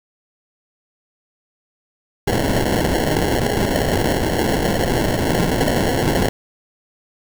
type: noise with sample-and-hold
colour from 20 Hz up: white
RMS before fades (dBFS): -18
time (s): 2.27-6.29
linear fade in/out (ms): 5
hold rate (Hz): 1225
effects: none